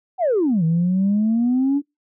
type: exponential two-way sweep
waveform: sine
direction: down then up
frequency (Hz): 784 to 159.3 to 290.6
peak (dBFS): -14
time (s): 0.18-1.82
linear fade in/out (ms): 50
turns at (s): 0.64
effects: noise-tail reverb RT60 0.2 s tail -24 dB re dry + tanh soft clip ceiling -12 dBFS